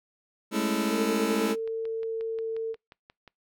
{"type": "chord", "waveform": "sawtooth", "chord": "A major seventh", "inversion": "third", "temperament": "just", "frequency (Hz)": [206.2, 220, 275, 330], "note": ["G#3", "A3", "C#4", "E4"], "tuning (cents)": [-12, 0, -14, 2], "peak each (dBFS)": [-27, -25, -28, -26], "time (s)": [0.51, 1.56], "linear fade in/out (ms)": 50}
{"type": "tone", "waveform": "sine", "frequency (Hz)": 449.6, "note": "A4", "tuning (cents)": 37, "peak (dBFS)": -28, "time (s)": [0.9, 2.76], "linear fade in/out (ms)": 50}
{"type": "click train", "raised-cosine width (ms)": 0.3, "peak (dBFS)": -32, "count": 12, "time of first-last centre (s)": [1.32, 3.277], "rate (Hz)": 5.62}
{"effects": ["noise-tail reverb RT60 0.2 s tail -25 dB re dry"]}